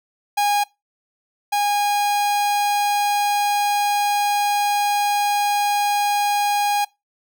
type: tone pair in turn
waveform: 45% pulse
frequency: 820 / 820 Hz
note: G#5 / G#5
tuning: -22 / -22 cents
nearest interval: unison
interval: 0 cents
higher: neither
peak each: -16 / -17 dBFS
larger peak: first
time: 0.37-0.64 / 1.52-6.85 s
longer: second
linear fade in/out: 10 ms
effects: noise-tail reverb RT60 0.2 s tail -22 dB re dry